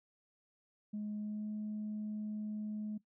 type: tone with pitch glide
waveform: sine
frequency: 210 to 212.3 Hz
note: G#3 to G#3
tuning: +19 to +38 cents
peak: -36 dBFS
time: 0.93-2.98 s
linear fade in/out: 10 ms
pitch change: +19 cents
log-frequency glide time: 1.18-1.48 s
effects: noise-tail reverb RT60 0.1 s tail -17 dB re dry + tanh soft clip ceiling -34 dBFS